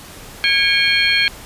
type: tone cluster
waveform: sine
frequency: 1636 / 2224 / 2393 / 3213 / 4289 Hz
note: G#6 / C#7 / D7 / G7 / C8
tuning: -26 / +5 / +32 / +42 / +42 cents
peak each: -19 dBFS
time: 0.44-1.28 s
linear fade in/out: 0 ms
effects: pink hiss -37 dBFS RMS until 1.45 s + resampled to 32000 Hz